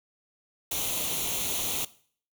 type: noise with comb filter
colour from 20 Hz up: white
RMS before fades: -30 dBFS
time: 0.71-1.85 s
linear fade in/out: 5 ms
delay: 0.3 ms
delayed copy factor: +0.7
effects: noise-tail reverb RT60 0.5 s tail -18 dB re dry